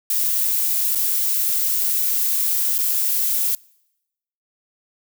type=noise with dropouts; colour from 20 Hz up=violet; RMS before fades=-20 dBFS; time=0.1-3.55 s; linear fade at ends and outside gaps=2 ms; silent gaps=0.95-0.955 / 2.782-2.786 s; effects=noise-tail reverb RT60 0.9 s tail -26 dB re dry